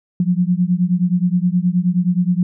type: beating tone pair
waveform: sine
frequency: 174.61 / 184.11 Hz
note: F3 / F#3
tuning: 0 / -8 cents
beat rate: 9.5 Hz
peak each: -16 / -17 dBFS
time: 0.2-2.43 s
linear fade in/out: 2 ms
effects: none